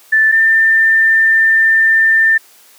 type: tone pair in turn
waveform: sine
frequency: 1760 / 1791.8 Hz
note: A6 / A6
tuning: 0 / +31 cents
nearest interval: unison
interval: 31 cents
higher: second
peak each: -7 dBFS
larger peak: neither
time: 0.12-0.32 / 0.32-2.38 s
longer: second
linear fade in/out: 10 ms
effects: white hiss -45 dBFS RMS until 2.78 s + high-pass 300 Hz 12 dB/octave